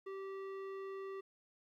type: tone with low-pass filter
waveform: square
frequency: 388.1 Hz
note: G4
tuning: 17 cents flat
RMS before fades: -45 dBFS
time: 0.06-1.21 s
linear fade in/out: 10 ms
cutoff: 1900 Hz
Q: 0.82
effects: 13-bit